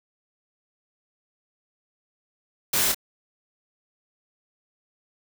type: noise with echo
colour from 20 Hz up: white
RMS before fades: -23 dBFS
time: 2.73-2.92 s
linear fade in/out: 5 ms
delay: 26 ms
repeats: 1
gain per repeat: -5 dB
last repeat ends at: 2.946 s
effects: none